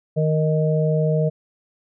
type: harmonic tone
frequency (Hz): 155.56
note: D#3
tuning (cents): 0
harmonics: 1 / 3 / 4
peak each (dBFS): -18 / -23 / -24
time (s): 0.16-1.3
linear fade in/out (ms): 20
effects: none